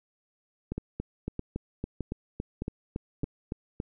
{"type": "two click trains", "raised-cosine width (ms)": 3, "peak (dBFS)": [-19, -19], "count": [12, 5], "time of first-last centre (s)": [[0.72, 3.801], [0.78, 3.234]], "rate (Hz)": [3.57, 1.63], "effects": []}